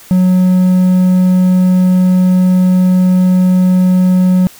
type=tone with hard clipping; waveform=triangle; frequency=183.5 Hz; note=F#3; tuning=14 cents flat; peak=-7 dBFS; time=0.11-4.47 s; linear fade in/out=0 ms; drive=6 dB; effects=white hiss -38 dBFS RMS until 4.59 s